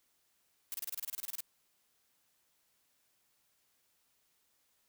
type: noise bursts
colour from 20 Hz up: blue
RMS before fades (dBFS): -39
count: 14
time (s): 0.72-1.405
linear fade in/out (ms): 0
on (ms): 22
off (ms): 29
effects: white hiss -75 dBFS RMS until 4.88 s